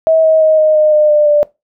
sine tone with pitch steps, 643 / 635.2 / 627.6 / 620 / 612.5 / 605.2 / 597.9 / 590.7 Hz, E5 / D#5 / D#5 / D#5 / D#5 / D#5 / D5 / D5, -43 / +36 / +15 / -6 / -27 / -48 / +31 / +10 cents, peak -6 dBFS, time 0.07-1.43 s, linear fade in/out 0 ms, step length 170 ms, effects noise-tail reverb RT60 0.2 s tail -20 dB re dry

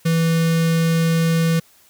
square tone with notch filter, 164.6 Hz, E3, 2 cents flat, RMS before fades -17 dBFS, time 0.05-1.6 s, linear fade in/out 10 ms, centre 840 Hz, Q 1.7, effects white hiss -53 dBFS RMS until 1.89 s

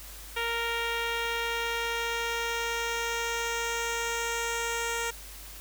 10% pulse tone with low-pass filter sweep, 465.1 Hz, A#4, 4 cents flat, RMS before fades -31 dBFS, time 0.36-5.11 s, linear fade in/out 10 ms, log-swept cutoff 3500 to 8600 Hz, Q 1.6, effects added 50 Hz sine -46 dBFS peak until 5.6 s + white hiss -46 dBFS RMS until 5.6 s

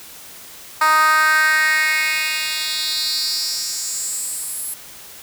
10% pulse tone with high-pass filter sweep, 311.1 Hz, D#4, in tune, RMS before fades -19 dBFS, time 0.81-4.74 s, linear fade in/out 5 ms, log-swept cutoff 1100 to 11000 Hz, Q 3.7, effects white hiss -39 dBFS RMS until 5.22 s

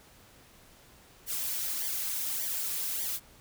blue noise with flanger, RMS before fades -33 dBFS, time 1.26-3.2 s, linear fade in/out 50 ms, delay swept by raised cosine 0.74 to 3.84 ms, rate 1.7 Hz, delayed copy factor -0.8, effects pink hiss -57 dBFS RMS until 3.4 s

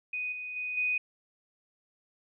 sine tone with level steps, 2490 Hz, D#7, 1 cent sharp, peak -31 / -36 / -32 / -26 dBFS, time 0.13-0.98 s, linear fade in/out 5 ms, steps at 0.32 / 0.56 / 0.77 s, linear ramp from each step 5 ms, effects none

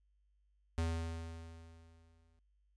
square tone with exponential decay, 82.41 Hz, E2, in tune, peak -32 dBFS, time 0.78-2.39 s, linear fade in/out 0 ms, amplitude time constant 350 ms, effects added 50 Hz sine -70 dBFS peak until 2.76 s + resampled to 22050 Hz

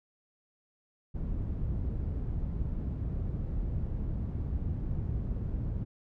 white low-pass noise, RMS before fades -33 dBFS, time 1.14-5.85 s, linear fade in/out 20 ms, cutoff 100 Hz, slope 12 dB/octave, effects none

